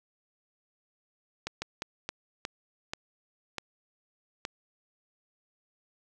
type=slowing click train; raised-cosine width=0.2 ms; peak=-16 dBFS; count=8; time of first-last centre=1.47-4.451 s; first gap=150 ms; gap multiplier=1.34; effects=none